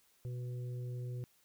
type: harmonic tone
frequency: 123.47 Hz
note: B2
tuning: in tune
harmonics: 1 / 3 / 4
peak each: -38 / -52 / -55 dBFS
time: 0.25-1.24 s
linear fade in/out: 0 ms
effects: white hiss -70 dBFS RMS until 1.44 s